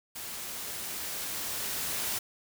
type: noise with level ramp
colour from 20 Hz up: white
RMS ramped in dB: -40 to -32 dBFS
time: 0.15-2.19 s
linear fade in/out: 10 ms
effects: none